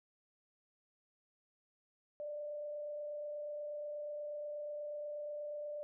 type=tone with frequency modulation; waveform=sine; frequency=592 Hz; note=D5; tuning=14 cents sharp; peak=-40 dBFS; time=2.2-5.83 s; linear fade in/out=0 ms; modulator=28.3 Hz; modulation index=0.32; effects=none